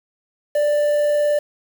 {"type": "tone with quantisation", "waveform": "triangle", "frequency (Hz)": 589, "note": "D5", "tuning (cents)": 5, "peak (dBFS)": -13, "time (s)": [0.55, 1.39], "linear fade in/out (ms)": 5, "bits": 6, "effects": []}